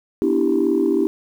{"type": "chord", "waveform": "sine", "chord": "E minor seventh", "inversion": "second", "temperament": "equal", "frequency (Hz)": [246.9, 293.7, 329.6, 392], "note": ["B3", "D4", "E4", "G4"], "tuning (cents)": [0, 0, 0, 0], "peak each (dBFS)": [-23, -20, -19, -19], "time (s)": [0.22, 1.07], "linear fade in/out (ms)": 0, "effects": ["tanh soft clip ceiling -8 dBFS", "8-bit"]}